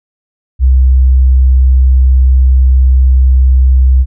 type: tone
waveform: sine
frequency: 64.6 Hz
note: C2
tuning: 21 cents flat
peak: -3 dBFS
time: 0.59-4.06 s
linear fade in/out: 50 ms
effects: none